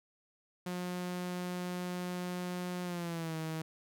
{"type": "tone with pitch glide", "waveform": "sawtooth", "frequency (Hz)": [179.3, 159.74], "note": ["F3", "D#3"], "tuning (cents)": [46, 46], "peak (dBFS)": -32, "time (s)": [0.66, 3.62], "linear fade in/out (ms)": 5, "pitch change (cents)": -200, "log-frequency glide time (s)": [2.83, 3.36], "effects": []}